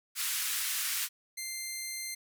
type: band-pass noise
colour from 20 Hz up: white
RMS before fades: -33 dBFS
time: 0.15-1.09 s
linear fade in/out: 50 ms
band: 1300 to 16000 Hz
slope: 24 dB/octave
type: tone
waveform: 10% pulse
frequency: 2089 Hz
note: C7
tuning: 3 cents flat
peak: -27 dBFS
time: 1.37-2.15 s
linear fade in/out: 10 ms
effects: none